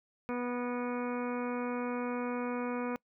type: harmonic tone with a mistuned harmonic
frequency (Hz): 244.9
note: B3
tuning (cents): -14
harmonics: 1 / 2 / 3 / 4 / 5 / 6 / 7 / 8 / 9 / 10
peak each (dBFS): -35 / -37 / -46 / -43 / -45 / -47 / -53 / -59 / -49 / -50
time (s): 0.29-2.96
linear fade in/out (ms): 0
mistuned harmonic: 8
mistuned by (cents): -58
effects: noise-tail reverb RT60 0.1 s tail -24 dB re dry